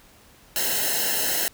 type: noise with comb filter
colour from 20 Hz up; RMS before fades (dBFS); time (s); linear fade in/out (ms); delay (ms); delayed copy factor
white; -24; 0.56-1.48; 0; 0.85; -1
effects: pink hiss -53 dBFS RMS until 1.53 s